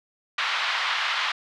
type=band-pass noise; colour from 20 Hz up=pink; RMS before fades=-26 dBFS; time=0.38-1.32 s; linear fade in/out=5 ms; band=1000 to 4000 Hz; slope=24 dB/octave; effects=none

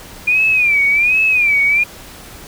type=tone with vibrato; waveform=sine; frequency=2410 Hz; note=D7; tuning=44 cents sharp; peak=-10 dBFS; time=0.27-1.84 s; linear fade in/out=10 ms; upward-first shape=sine; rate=1.3 Hz; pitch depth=130 cents each way; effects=pink hiss -36 dBFS RMS until 2.47 s

